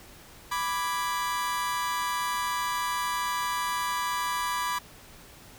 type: chord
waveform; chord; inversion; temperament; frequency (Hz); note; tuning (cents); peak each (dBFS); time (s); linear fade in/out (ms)
40% pulse; G# diminished; first; equal; 987.8 / 1174.7 / 1661.2; B5 / D6 / G#6; 0 / 0 / 0; -29 / -31 / -35; 0.51-4.79; 10
effects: pink hiss -50 dBFS RMS until 5.58 s